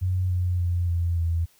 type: tone with pitch steps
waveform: sine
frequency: 92 / 89.79 / 87.64 / 85.54 / 83.49 Hz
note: F#2 / F2 / F2 / F2 / E2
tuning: -9 / +49 / +7 / -35 / +23 cents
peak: -21 dBFS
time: 0.01-1.46 s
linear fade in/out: 20 ms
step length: 290 ms
effects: white hiss -60 dBFS RMS until 1.59 s